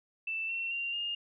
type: tone with pitch steps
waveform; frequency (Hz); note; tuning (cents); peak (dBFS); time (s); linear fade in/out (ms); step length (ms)
sine; 2656 / 2712 / 2769 / 2827; E7 / E7 / F7 / F7; +12 / +49 / -15 / +20; -32; 0.27-1.15; 5; 220
effects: none